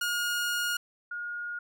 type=tone pair in turn; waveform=sawtooth / sine; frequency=1431 / 1431 Hz; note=F6 / F6; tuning=+42 / +42 cents; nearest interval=unison; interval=0 cents; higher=neither; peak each=-24 / -33 dBFS; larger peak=first; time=0.01-0.77 / 1.11-1.59 s; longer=first; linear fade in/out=5 ms; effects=none